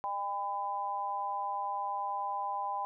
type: harmonic tone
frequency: 201 Hz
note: G3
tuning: 44 cents sharp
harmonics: 3 / 4 / 5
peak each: -46 / -35 / -35 dBFS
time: 0.04-2.85 s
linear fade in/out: 0 ms
effects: none